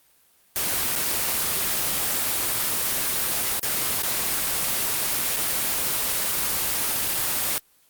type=noise with dropouts; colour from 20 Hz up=white; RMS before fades=-24 dBFS; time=0.56-7.58 s; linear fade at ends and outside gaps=0 ms; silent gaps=0.954-0.96 / 3.595-3.63 / 4.023-4.033 / 5.363-5.368 s; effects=white hiss -60 dBFS RMS until 7.89 s + Opus 24 kbps